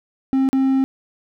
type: tone with dropouts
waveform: triangle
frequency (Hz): 266.5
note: C4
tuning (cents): +32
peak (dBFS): -12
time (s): 0.33-0.84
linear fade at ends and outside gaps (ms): 0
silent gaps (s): 0.489-0.53
effects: none